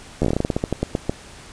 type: slowing click train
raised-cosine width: 2 ms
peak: -6 dBFS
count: 17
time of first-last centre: 0.22-1.095 s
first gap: 12 ms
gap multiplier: 1.18
effects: pink hiss -42 dBFS RMS until 1.52 s + resampled to 22050 Hz